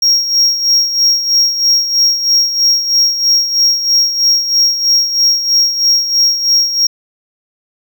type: tone with tremolo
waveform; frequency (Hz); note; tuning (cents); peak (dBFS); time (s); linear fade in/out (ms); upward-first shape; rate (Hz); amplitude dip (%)
triangle; 5588; F8; 0; -5; 0.02-6.87; 5; sine; 3.1; 65
effects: none